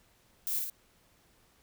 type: noise with echo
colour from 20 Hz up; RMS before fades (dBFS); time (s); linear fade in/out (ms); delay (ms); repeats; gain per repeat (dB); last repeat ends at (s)
violet; -33; 0.47-0.59; 0; 54; 2; -3; 0.698
effects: pink hiss -66 dBFS RMS until 1.62 s